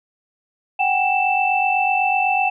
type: tone cluster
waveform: sine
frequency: 752 / 800 / 2652 Hz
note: F#5 / G5 / E7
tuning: +28 / +35 / +10 cents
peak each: -20 dBFS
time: 0.79-2.5 s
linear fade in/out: 10 ms
effects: none